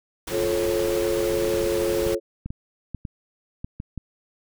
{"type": "noise", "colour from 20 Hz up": "pink", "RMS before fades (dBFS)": -32, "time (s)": [0.27, 2.15], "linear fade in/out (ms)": 5}
{"type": "chord", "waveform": "sine", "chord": "F augmented", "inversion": "none", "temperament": "just", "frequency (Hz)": [349.2, 436.5, 545.7], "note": ["F4", "A4", "C#5"], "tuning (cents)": [0, -14, -27], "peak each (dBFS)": [-25, -25, -26], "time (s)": [0.3, 2.2], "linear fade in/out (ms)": 50}
{"type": "clicks", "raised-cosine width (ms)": 5, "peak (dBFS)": -19, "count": 8, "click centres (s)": [2.067, 2.46, 2.505, 2.947, 3.052, 3.645, 3.801, 3.977]}
{"effects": []}